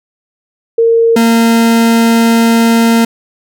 sine / 40% pulse tone pair in turn, 459 / 229.5 Hz, A#4 / A#3, -27 / -27 cents, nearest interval octave, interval 1200 cents, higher first, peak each -5 dBFS, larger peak neither, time 0.78-1.16 / 1.16-3.05 s, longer second, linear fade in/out 5 ms, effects none

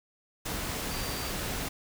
sine tone in noise, 4672 Hz, D8, 10 cents flat, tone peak -42 dBFS, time 0.9-1.31 s, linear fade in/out 10 ms, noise pink, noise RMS -34 dBFS, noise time 0.45-1.69 s, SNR -11 dB, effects none

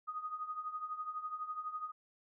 sine tone with tremolo, 1244.5 Hz, D#6, in tune, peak -35 dBFS, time 0.07-1.92 s, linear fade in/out 20 ms, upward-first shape triangle, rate 12 Hz, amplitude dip 80%, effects none

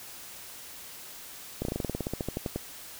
slowing click train, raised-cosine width 2 ms, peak -17 dBFS, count 17, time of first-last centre 1.62-2.56 s, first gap 31 ms, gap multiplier 1.08, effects white hiss -45 dBFS RMS until 2.99 s

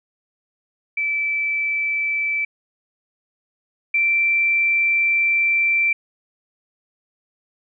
sine tone pair in turn, 2318 / 2345 Hz, D7 / D7, -23 / -3 cents, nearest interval unison, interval 20 cents, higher second, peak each -19 / -15 dBFS, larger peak second, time 0.97-2.45 / 3.94-5.93 s, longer second, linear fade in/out 5 ms, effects none

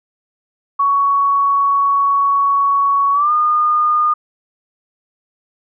sine tone with pitch glide, 1118 to 1219.2 Hz, C#6 to D#6, +14 to -36 cents, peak -11 dBFS, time 0.79-4.14 s, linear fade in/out 10 ms, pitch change +150 cents, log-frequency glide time 3.12-3.32 s, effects none

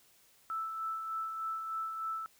sine tone with tremolo, 1318.5 Hz, E6, in tune, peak -33 dBFS, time 0.5-2.26 s, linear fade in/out 0 ms, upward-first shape sine, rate 3.3 Hz, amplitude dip 40%, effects white hiss -65 dBFS RMS until 2.39 s

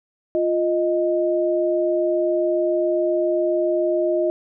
sine tone pair together, 349.6 / 622.3 Hz, F4 / D#5, +2 / 0 cents, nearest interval minor seventh, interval 998 cents, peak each -20 dBFS, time 0.35-4.3 s, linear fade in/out 0 ms, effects none

